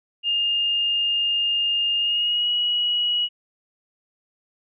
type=tone with pitch glide; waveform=sine; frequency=2823 to 2912 Hz; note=F7 to F#7; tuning=+18 to -28 cents; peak=-19 dBFS; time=0.23-3.29 s; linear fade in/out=50 ms; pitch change=+54 cents; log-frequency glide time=1.97-2.49 s; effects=none